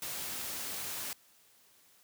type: noise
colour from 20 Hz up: white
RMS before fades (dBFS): -39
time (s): 0.02-1.13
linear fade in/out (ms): 2
effects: white hiss -64 dBFS RMS until 2.03 s + high-pass 60 Hz 12 dB/octave